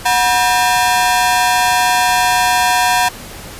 sawtooth ring-modulated tone, 848 Hz, G#5, 36 cents sharp, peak -4 dBFS, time 0.05-3.09 s, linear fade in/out 10 ms, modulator 117 Hz, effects pink hiss -32 dBFS RMS until 3.59 s + resampled to 32000 Hz

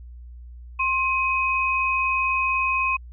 sine tone pair together, 1061 / 2523 Hz, C6 / D#7, +24 / +23 cents, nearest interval octave + minor third, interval 1499 cents, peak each -23 / -22 dBFS, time 0.79-2.97 s, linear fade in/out 10 ms, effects added 60 Hz sine -38 dBFS peak until 3.12 s

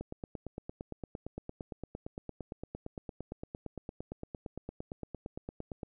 click train, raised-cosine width 2 ms, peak -26 dBFS, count 52, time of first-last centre 0.01-5.832 s, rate 8.76 Hz, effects none

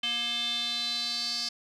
square tone with band-pass filter sweep, 237.4 Hz, A#3, 32 cents sharp, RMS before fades -31 dBFS, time 0.03-1.49 s, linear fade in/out 5 ms, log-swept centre 3100 to 4800 Hz, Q 7.2, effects none

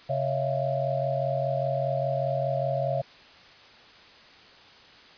sine tone cluster, 135.9 / 556 / 643 / 688 Hz, C#3 / C#5 / E5 / F5, -34 / +5 / -43 / -26 cents, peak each -30 dBFS, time 0.09-3.02 s, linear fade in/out 10 ms, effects white hiss -51 dBFS RMS until 5.17 s + resampled to 11025 Hz

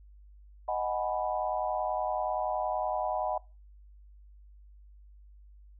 sine chord, G# minor seventh, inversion second, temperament equal, 622.3 / 740 / 830.6 / 987.8 Hz, D#5 / F#5 / G#5 / B5, 0 / 0 / 0 / 0 cents, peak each -33 / -32 / -36 / -36 dBFS, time 0.68-3.38 s, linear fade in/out 5 ms, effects noise-tail reverb RT60 0.3 s tail -23 dB re dry + added 50 Hz sine -51 dBFS peak until 5.79 s

